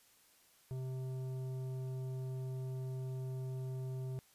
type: tone with tanh clipping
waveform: triangle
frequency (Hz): 130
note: C3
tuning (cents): -11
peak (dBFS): -40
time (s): 0.71-4.19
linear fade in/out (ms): 0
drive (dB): 15
effects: white hiss -67 dBFS RMS until 4.34 s + resampled to 32000 Hz